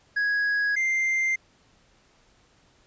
triangle tone pair in turn, 1661.2 / 2093 Hz, G#6 / C7, 0 / 0 cents, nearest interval major third, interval 400 cents, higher second, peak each -20 dBFS, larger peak neither, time 0.16-0.76 / 0.76-1.36 s, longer neither, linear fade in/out 10 ms, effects pink hiss -61 dBFS RMS until 2.86 s + resampled to 16000 Hz

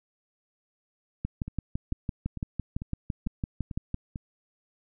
two click trains, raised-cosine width 5 ms, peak -17 / -23 dBFS, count 17 / 7, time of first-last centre 1.25-3.944 / 1.48-4.159 s, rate 5.94 / 2.24 Hz, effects none

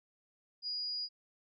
sine tone, 4889 Hz, D#8, 31 cents flat, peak -35 dBFS, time 0.62-1.09 s, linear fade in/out 50 ms, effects none

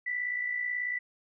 sine tone with amplitude modulation, 1975.5 Hz, B6, in tune, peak -27 dBFS, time 0.06-0.99 s, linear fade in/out 10 ms, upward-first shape sine, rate 58.3 Hz, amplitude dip 55%, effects none

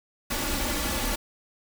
pink noise with comb filter, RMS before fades -28 dBFS, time 0.3-1.16 s, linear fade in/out 10 ms, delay 3.5 ms, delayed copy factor +0.8, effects none

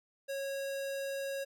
square tone, 549 Hz, C#5, 17 cents flat, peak -36 dBFS, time 0.28-1.45 s, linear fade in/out 20 ms, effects none

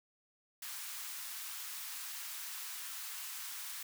white high-pass noise, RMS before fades -44 dBFS, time 0.62-3.83 s, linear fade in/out 5 ms, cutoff 960 Hz, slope 24 dB/octave, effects none

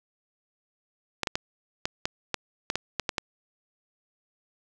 clicks, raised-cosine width 0.2 ms, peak -9 dBFS, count 11, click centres 1.233 / 1.272 / 1.355 / 1.855 / 2.055 / 2.343 / 2.701 / 2.756 / 2.997 / 3.092 / 3.182 s, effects none

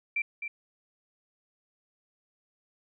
sine tone with echo, 2349 Hz, D7, in tune, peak -26 dBFS, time 0.16-0.22 s, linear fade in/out 5 ms, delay 260 ms, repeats 1, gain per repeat -7 dB, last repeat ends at 0.48 s, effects none

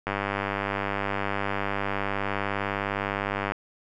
click train, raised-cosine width 0.5 ms, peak -12 dBFS, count 345, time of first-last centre 0.07-3.52 s, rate 99.7 Hz, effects none

